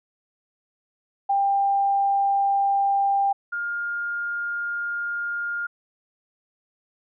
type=tone pair in turn; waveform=sine; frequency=794 / 1411.9 Hz; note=G5 / F6; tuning=+22 / +18 cents; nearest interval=minor seventh; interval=996 cents; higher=second; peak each=-18 / -25 dBFS; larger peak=first; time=1.29-3.33 / 3.52-5.67 s; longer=second; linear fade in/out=10 ms; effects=none